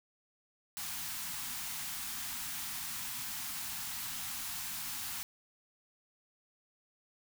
white band-stop noise, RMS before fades -40 dBFS, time 0.77-5.23 s, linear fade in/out 0 ms, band 280 to 740 Hz, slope 48 dB/octave, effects none

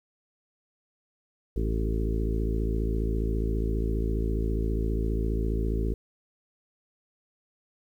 harmonic tone with a mistuned harmonic, 54.8 Hz, A1, 6 cents flat, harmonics 1 / 2 / 3 / 4 / 5 / 6 / 7 / 8, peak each -26 / -34 / -37 / -37 / -38 / -38 / -36 / -39 dBFS, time 1.56-5.94 s, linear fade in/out 5 ms, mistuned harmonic 8, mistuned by +19 cents, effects 10-bit

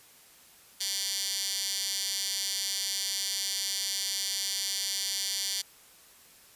15% pulse tone with high-pass filter, 196 Hz, G3, in tune, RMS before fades -32 dBFS, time 0.8-5.62 s, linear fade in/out 10 ms, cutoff 4400 Hz, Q 1.9, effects white hiss -56 dBFS RMS until 6.55 s + resampled to 32000 Hz

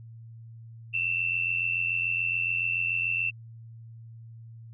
sine tone pair together, 2636 / 2723 Hz, E7 / F7, -1 / -44 cents, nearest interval minor second, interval 57 cents, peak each -28 dBFS, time 0.93-3.31 s, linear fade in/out 20 ms, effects added 114 Hz sine -43 dBFS peak until 4.73 s

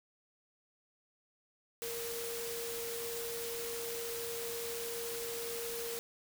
sine tone in noise, 466.2 Hz, A#4, in tune, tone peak -40 dBFS, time 1.82-5.99 s, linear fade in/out 0 ms, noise white, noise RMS -42 dBFS, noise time 1.82-5.99 s, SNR -1 dB, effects none

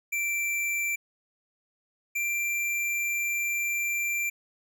square tone pair in turn, 2346 / 2360 Hz, D7 / D7, -2 / +8 cents, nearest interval unison, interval 10 cents, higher second, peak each -27 dBFS, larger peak neither, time 0.12-0.96 / 2.15-4.3 s, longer second, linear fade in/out 10 ms, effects none

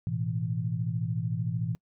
sine chord, A suspended second, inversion none, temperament equal, 110 / 123.47 / 164.81 Hz, A2 / B2 / E3, 0 / 0 / 0 cents, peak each -32 dBFS, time 0.07-1.75 s, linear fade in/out 0 ms, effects noise-tail reverb RT60 0.1 s tail -25 dB re dry

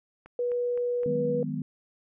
click train, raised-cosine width 0.5 ms, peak -33 dBFS, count 4, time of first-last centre 0.26-1.033 s, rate 3.88 Hz
sine tone, 486.7 Hz, B4, 25 cents flat, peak -25 dBFS, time 0.39-1.43 s, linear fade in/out 2 ms
sine chord, G# minor seventh, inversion second, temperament just, 155.74 / 186.89 / 207.7 / 249.2 Hz, D#3 / F#3 / G#3 / B3, +2 / +18 / 0 / +16 cents, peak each -33 / -38 / -36 / -33 dBFS, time 1.06-1.62 s, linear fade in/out 2 ms
effects none

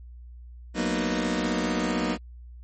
sawtooth chord, B major seventh, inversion second, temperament just, 185.21 / 231.5 / 246.9 / 308.7 Hz, F#3 / A#3 / B3 / D#4, +2 / -12 / 0 / -14 cents, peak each -26 dBFS, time 0.74-2.18 s, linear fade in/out 50 ms, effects added 60 Hz sine -41 dBFS peak until 2.63 s + MP3 32 kbps

